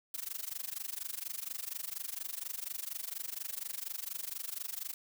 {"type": "noise with amplitude modulation", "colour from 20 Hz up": "blue", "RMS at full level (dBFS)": -37, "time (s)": [0.14, 4.94], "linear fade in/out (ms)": 2, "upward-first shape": "sine", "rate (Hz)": 24.2, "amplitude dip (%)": 95, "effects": []}